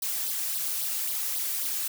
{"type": "noise with flanger", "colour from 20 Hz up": "blue", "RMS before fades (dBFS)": -30, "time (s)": [0.02, 1.88], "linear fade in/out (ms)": 5, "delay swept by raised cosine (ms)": [0.2, 2.6], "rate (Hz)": 3.7, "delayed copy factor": 0.75, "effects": []}